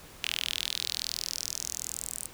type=tone with high-pass filter sweep; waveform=sawtooth; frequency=41.2 Hz; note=E1; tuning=in tune; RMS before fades=-35 dBFS; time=0.23-2.28 s; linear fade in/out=0 ms; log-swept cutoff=2800 to 8800 Hz; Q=3.4; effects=pink hiss -50 dBFS RMS until 2.33 s